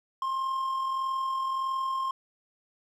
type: tone with amplitude modulation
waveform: triangle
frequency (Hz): 1061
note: C6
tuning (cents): +24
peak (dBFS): -24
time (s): 0.22-2.11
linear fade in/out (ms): 2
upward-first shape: sine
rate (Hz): 41.6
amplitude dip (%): 35
effects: none